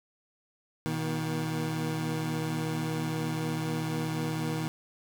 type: tone cluster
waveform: 25% pulse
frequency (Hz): 121.7 / 158.2 / 239.2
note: B2 / D#3 / A#3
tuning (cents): -25 / +29 / +45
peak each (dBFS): -33 / -27 / -36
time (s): 0.86-4.68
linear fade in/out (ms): 0
effects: none